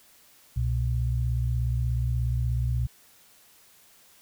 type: tone pair together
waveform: sine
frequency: 64.3 / 121 Hz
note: C2 / B2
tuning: -30 / -35 cents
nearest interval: major seventh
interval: 1095 cents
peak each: -26 dBFS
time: 0.56-2.87 s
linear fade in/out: 10 ms
effects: white hiss -57 dBFS RMS until 4.21 s